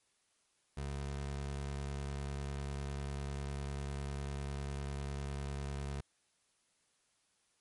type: tone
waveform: 25% pulse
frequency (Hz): 70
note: C#2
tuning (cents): +18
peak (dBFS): -34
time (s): 0.77-6.01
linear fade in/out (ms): 5
effects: white hiss -75 dBFS RMS until 7.6 s + MP3 48 kbps